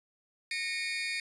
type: tone cluster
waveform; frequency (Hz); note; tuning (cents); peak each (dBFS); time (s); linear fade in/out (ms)
30% pulse; 1849 / 2204 / 2426; A#6 / C#7 / D#7; -15 / -11 / -44; -35 / -33 / -34; 0.51-1.2; 2
effects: resampled to 22050 Hz